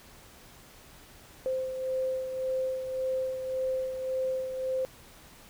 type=beating tone pair; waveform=sine; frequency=520 / 521.8 Hz; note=C5 / C5; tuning=-11 / -5 cents; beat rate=1.8 Hz; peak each=-29 / -38 dBFS; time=1.46-4.85 s; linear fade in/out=0 ms; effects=pink hiss -53 dBFS RMS until 5.49 s